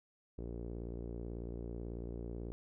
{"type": "tone with low-pass filter", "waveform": "sawtooth", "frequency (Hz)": 58.2, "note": "A#1", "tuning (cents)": -2, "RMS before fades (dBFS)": -43, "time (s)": [0.38, 2.52], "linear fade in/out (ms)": 0, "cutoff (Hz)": 410, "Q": 2.8, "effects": []}